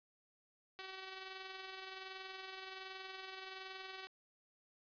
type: tone with amplitude modulation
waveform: 5% pulse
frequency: 379.9 Hz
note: F#4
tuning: 46 cents sharp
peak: -34 dBFS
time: 0.79-4.07 s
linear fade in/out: 0 ms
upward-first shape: sine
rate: 21.3 Hz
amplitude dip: 40%
effects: resampled to 11025 Hz + 11-bit